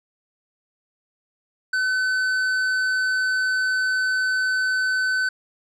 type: tone with tanh clipping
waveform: triangle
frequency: 1516 Hz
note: F#6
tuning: 42 cents sharp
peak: -21 dBFS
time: 1.73-5.29 s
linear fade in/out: 5 ms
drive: 13 dB
effects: none